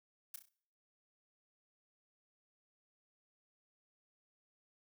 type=noise with echo; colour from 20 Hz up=blue; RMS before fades=-45 dBFS; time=0.34-0.36 s; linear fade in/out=2 ms; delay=32 ms; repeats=4; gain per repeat=-7 dB; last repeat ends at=0.488 s; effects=noise-tail reverb RT60 0.6 s tail -23 dB re dry